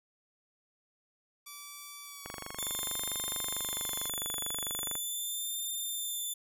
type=tone with pitch glide; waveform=5% pulse; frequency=1157 to 1054.9 Hz; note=D6 to C6; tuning=-26 to +14 cents; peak=-33 dBFS; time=1.46-4.09 s; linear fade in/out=10 ms; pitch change=-160 cents; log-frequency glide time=2.04-2.86 s
type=click train; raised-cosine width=0.5 ms; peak=-24 dBFS; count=67; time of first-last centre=2.26-4.954 s; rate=24.5 Hz
type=tone with vibrato; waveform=5% pulse; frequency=3520 Hz; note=A7; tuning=in tune; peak=-27 dBFS; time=2.58-6.34 s; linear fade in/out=10 ms; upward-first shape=sine; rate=0.4 Hz; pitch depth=36 cents each way
effects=none